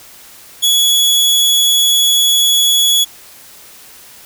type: tone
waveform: sawtooth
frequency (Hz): 3378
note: G#7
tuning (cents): +29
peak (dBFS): -6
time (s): 0.62-3.05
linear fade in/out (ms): 20
effects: white hiss -39 dBFS RMS until 4.25 s